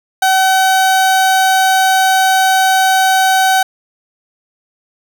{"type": "tone", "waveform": "30% pulse", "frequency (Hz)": 760, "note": "F#5", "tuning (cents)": 46, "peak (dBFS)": -6, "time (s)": [0.22, 3.63], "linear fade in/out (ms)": 5, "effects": []}